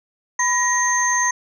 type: tone cluster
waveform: sine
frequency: 998 / 1890 / 6320 Hz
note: B5 / A#6 / G8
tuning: +18 / +23 / +13 cents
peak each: -20 dBFS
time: 0.39-1.31 s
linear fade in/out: 5 ms
effects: tanh soft clip ceiling -7 dBFS